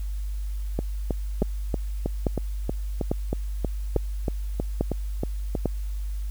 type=two click trains; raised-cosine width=2 ms; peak=-9 / -12 dBFS; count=6 / 16; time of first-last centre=1.42-5.657 / 0.79-5.552 s; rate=1.18 / 3.15 Hz; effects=added 50 Hz sine -27 dBFS peak until 6.3 s + white hiss -53 dBFS RMS until 6.3 s